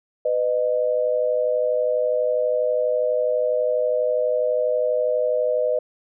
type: tone pair together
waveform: sine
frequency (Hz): 501 / 613.2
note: B4 / D#5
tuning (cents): +25 / -25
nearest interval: minor third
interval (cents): 350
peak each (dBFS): -21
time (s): 0.25-5.79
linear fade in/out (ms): 5
effects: none